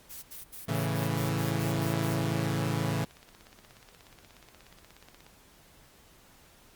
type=noise bursts; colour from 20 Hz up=blue; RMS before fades=-43 dBFS; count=10; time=0.09-2.156 s; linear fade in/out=20 ms; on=140 ms; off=74 ms
type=chord; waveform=sawtooth; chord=A major; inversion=none; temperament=equal; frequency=110 / 138.59 / 164.81 Hz; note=A2 / C#3 / E3; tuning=0 / 0 / 0 cents; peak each=-28 dBFS; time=0.68-3.05 s; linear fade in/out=10 ms
type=click train; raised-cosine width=0.2 ms; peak=-34 dBFS; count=39; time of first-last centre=2.99-5.265 s; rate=16.7 Hz
effects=pink hiss -58 dBFS RMS until 6.75 s + Opus 48 kbps